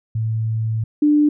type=tone pair in turn; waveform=sine; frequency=111.2 / 296.9 Hz; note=A2 / D4; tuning=+19 / +19 cents; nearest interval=octave + perfect fourth; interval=1700 cents; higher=second; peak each=-18 / -11 dBFS; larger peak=second; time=0.15-0.84 / 1.02-1.29 s; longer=first; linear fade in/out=5 ms; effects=none